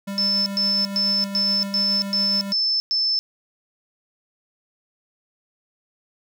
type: tone with tremolo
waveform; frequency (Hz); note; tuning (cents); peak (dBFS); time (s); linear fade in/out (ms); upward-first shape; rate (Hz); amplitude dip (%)
square; 198.2; G3; +19; -27; 0.07-2.53; 10; sine; 7.1; 25
type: tone bursts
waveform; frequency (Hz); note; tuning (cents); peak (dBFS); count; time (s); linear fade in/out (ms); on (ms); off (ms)
sine; 5274; E8; 0; -18; 8; 0.18-3.19; 0; 280; 110
effects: none